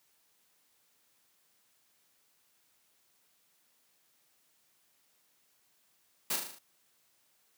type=noise with echo; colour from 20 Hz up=white; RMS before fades=-32 dBFS; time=6.3-6.36 s; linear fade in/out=5 ms; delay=38 ms; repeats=6; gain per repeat=-4 dB; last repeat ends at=6.588 s; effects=white hiss -71 dBFS RMS until 7.57 s + high-pass 100 Hz 12 dB/octave